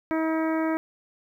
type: harmonic tone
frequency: 320 Hz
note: D#4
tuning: 49 cents sharp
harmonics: 1 / 2 / 3 / 4 / 5 / 6 / 7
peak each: -24 / -30 / -34 / -36 / -38 / -40 / -41 dBFS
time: 0.11-0.77 s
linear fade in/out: 0 ms
effects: 10-bit